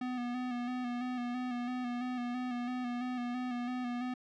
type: tone with vibrato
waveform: square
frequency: 246.9 Hz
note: B3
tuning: in tune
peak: -35 dBFS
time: 0.01-4.14 s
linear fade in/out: 5 ms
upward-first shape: square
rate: 3 Hz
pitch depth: 30 cents each way
effects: low-pass 3000 Hz 12 dB/octave